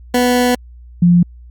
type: tone pair in turn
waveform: 20% pulse / sine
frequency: 246.9 / 174.58 Hz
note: B3 / F3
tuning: 0 / 0 cents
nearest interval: tritone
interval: 600 cents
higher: first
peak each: -6 dBFS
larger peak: neither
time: 0.14-0.55 / 1.02-1.23 s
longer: first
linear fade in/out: 5 ms
effects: added 60 Hz sine -35 dBFS peak until 1.5 s + Opus 48 kbps